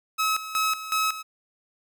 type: tone with tremolo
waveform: sawtooth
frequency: 1285 Hz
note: E6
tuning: 45 cents flat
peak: -18 dBFS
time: 0.18-1.23 s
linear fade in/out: 20 ms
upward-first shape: square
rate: 2.7 Hz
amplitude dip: 75%
effects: none